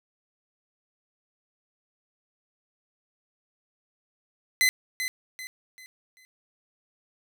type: tone with echo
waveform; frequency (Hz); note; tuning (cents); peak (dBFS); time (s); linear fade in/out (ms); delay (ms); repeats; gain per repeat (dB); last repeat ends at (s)
sawtooth; 2034; C7; -50; -15; 4.61-4.69; 0; 390; 4; -9; 6.25
effects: none